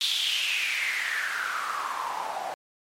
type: noise with band-pass filter sweep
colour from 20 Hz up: white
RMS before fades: -29 dBFS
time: 0.01-2.54 s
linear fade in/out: 0 ms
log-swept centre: 3700 to 720 Hz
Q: 6.1
effects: MP3 64 kbps